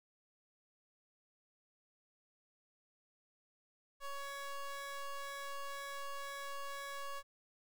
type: ring-modulated tone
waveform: 30% pulse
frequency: 559 Hz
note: C#5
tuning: 14 cents sharp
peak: -36 dBFS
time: 4-7.23 s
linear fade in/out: 50 ms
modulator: 560 Hz
effects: none